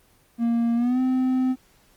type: tone with pitch glide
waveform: triangle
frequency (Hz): 233.4 to 257.5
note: A#3 to C4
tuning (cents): +2 to -28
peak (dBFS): -17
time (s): 0.38-1.56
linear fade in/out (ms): 50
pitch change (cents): +170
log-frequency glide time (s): 0.75-1
effects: pink hiss -59 dBFS RMS until 1.96 s + Opus 24 kbps